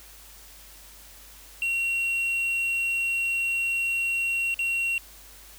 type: tone with dropouts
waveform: triangle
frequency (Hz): 2740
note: F7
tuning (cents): -34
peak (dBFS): -22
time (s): 1.62-4.98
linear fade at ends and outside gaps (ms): 1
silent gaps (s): 4.542-4.591
effects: added 50 Hz sine -52 dBFS peak until 5.58 s + white hiss -49 dBFS RMS until 5.58 s